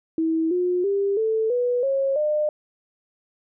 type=tone with pitch steps; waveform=sine; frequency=323.4 / 358.8 / 398.2 / 441.8 / 490.2 / 543.9 / 603.5 Hz; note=E4 / F4 / G4 / A4 / B4 / C#5 / D5; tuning=-33 / +47 / +27 / +7 / -13 / -33 / +47 cents; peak=-19 dBFS; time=0.18-2.49 s; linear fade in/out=2 ms; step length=330 ms; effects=none